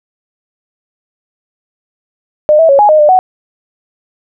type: tone with pitch steps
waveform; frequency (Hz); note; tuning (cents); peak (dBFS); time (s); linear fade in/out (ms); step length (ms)
sine; 605 / 651 / 554 / 832 / 616 / 598 / 744; D#5 / E5 / C#5 / G#5 / D#5 / D5 / F#5; -49 / -22 / -1 / +3 / -17 / +31 / +9; -3; 2.49-3.19; 0; 100
effects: none